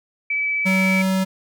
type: tone with vibrato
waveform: sine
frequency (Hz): 2299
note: D7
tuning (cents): -37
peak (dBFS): -19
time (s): 0.3-1.02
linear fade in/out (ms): 5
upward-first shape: triangle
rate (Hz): 16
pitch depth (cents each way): 9
type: tone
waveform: square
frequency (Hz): 189.5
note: F#3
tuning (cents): +42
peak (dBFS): -18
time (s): 0.65-1.25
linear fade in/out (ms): 20
effects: none